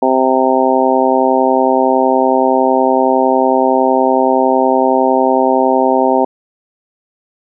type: harmonic tone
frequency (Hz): 130.81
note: C3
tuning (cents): 0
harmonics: 2 / 3 / 4 / 5 / 6 / 7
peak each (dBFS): -16 / -16 / -16 / -16 / -16 / -16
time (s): 0.02-6.25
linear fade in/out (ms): 5
effects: none